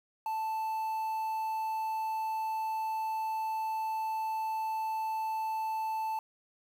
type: tone with quantisation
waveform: triangle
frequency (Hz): 880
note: A5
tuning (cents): 0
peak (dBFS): -29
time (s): 0.26-6.19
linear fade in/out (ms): 2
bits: 9
effects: none